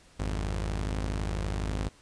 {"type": "tone pair together", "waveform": "sawtooth", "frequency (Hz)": [52.14, 87.31], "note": ["G#1", "F2"], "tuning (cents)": [8, 0], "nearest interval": "major sixth", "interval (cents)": 892, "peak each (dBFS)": [-26, -32], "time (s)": [0.19, 1.89], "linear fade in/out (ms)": 10, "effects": ["pink hiss -58 dBFS RMS until 2.01 s", "resampled to 22050 Hz"]}